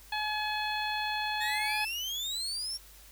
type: harmonic tone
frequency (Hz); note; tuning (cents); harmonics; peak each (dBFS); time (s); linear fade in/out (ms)
850; G#5; +40; 1 / 2 / 3 / 4 / 5; -33 / -36 / -38 / -39 / -40; 0.12-1.85; 5
type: exponential sweep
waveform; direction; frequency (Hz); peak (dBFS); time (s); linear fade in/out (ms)
35% pulse; up; 1805 to 5588; -31; 1.4-2.78; 20
effects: added 50 Hz sine -55 dBFS peak until 3.11 s + white hiss -55 dBFS RMS until 3.11 s